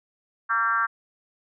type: tone with frequency modulation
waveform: sine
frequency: 1366 Hz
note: F6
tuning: 39 cents flat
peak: -20 dBFS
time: 0.49-0.87 s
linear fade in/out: 20 ms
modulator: 221 Hz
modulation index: 1.3
effects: none